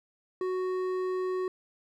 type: tone with hard clipping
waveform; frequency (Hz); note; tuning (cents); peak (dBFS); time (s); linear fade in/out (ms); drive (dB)
triangle; 370; F#4; 0; -30; 0.41-1.48; 2; 12
effects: none